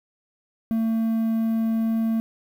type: tone with quantisation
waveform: triangle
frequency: 224.8 Hz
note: A3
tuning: 37 cents sharp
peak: -18 dBFS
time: 0.71-2.2 s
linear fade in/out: 0 ms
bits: 8
effects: none